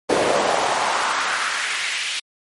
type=noise with high-pass filter sweep; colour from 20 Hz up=brown; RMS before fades=-21 dBFS; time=0.09-2.2 s; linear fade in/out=10 ms; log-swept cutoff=460 to 2900 Hz; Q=1.9; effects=MP3 48 kbps